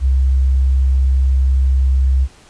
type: tone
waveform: sine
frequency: 66 Hz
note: C2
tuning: 16 cents sharp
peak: -10 dBFS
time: 0-2.28 s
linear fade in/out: 50 ms
effects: pink hiss -46 dBFS RMS until 2.49 s + resampled to 22050 Hz